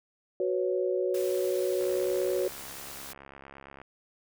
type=chord; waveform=sine; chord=F# suspended fourth; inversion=none; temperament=equal; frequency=370 / 493.9 / 554.4 Hz; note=F#4 / B4 / C#5; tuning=0 / 0 / 0 cents; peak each=-28 / -32 / -31 dBFS; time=0.4-2.48 s; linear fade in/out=2 ms
type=noise; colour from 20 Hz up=white; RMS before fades=-43 dBFS; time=1.14-3.13 s; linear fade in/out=5 ms
type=click train; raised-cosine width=0.5 ms; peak=-31 dBFS; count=139; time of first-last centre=1.81-3.816 s; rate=68.8 Hz
effects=none